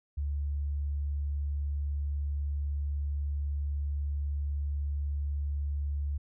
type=tone; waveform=sine; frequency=71.9 Hz; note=D2; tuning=36 cents flat; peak=-29 dBFS; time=0.17-6.18 s; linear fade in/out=10 ms; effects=none